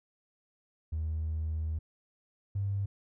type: tone pair in turn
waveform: triangle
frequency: 78.9 / 99.41 Hz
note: D#2 / G2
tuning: +25 / +25 cents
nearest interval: major third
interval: 400 cents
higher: second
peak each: -27 / -25 dBFS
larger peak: second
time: 0.92-1.79 / 2.55-2.86 s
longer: first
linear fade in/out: 10 ms
effects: tanh soft clip ceiling -27 dBFS